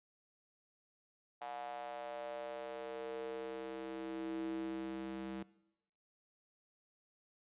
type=tone with high-pass filter sweep; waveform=square; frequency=65.41 Hz; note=C2; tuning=in tune; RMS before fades=-43 dBFS; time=1.41-5.43 s; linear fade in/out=5 ms; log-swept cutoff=750 to 250 Hz; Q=5.6; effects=noise-tail reverb RT60 0.9 s tail -21 dB re dry + resampled to 8000 Hz